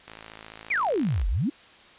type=click train; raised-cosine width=0.3 ms; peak=-25 dBFS; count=63; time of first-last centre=0.08-1.216 s; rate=54.6 Hz
type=exponential two-way sweep; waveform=sine; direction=down then up; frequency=2544 to 41.2 to 323.3 Hz; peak=-22 dBFS; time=0.7-1.5 s; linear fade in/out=10 ms; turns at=1.28 s
effects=white hiss -51 dBFS RMS until 1.98 s + resampled to 8000 Hz